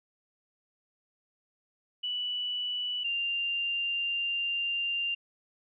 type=tone pair in turn; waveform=sine; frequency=2960 / 2789 Hz; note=F#7 / F7; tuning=0 / -3 cents; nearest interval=minor second; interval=103 cents; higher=first; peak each=-30 / -28 dBFS; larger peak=second; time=2.03-3.04 / 3.04-5.15 s; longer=second; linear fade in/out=10 ms; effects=none